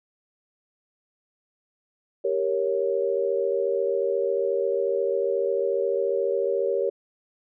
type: chord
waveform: sine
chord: G diminished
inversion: none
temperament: equal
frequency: 392 / 466.2 / 554.4 Hz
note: G4 / Bb4 / Db5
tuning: 0 / 0 / 0 cents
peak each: -26 dBFS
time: 2.24-6.9 s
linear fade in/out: 10 ms
effects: none